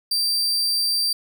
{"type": "tone", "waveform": "40% pulse", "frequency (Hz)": 4693, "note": "D8", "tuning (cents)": -2, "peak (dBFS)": -18, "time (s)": [0.11, 1.13], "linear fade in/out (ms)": 5, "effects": []}